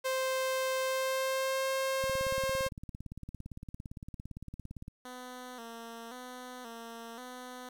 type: tone with pitch glide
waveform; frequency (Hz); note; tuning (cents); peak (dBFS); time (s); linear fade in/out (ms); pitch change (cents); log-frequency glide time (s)
sawtooth; 523.3 to 532.8; C5 to C5; 0 to +31; -26; 0.04-2.69; 20; +31; 0.81-1.69
type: click train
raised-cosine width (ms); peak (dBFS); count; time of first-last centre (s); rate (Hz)
5; -30; 51; 2.04-4.881; 17.6
type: tone with vibrato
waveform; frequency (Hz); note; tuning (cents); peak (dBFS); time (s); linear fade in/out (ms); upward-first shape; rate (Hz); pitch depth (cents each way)
10% pulse; 240.5; B3; -46; -35; 5.05-7.69; 2; square; 0.94; 75
effects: 10-bit